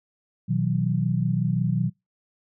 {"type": "chord", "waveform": "sine", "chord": "B major", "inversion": "none", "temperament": "equal with one note detuned", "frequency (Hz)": [123.47, 159.48, 185], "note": ["B2", "D#3", "F#3"], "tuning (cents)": [0, 43, 0], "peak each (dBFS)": -25, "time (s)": [0.48, 1.9], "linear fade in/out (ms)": 20, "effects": ["noise-tail reverb RT60 0.2 s tail -25 dB re dry"]}